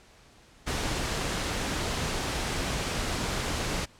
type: noise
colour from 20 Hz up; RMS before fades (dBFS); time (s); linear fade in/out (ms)
pink; -30; 0.66-3.86; 20
effects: pink hiss -56 dBFS RMS until 3.99 s + low-pass 8000 Hz 12 dB/octave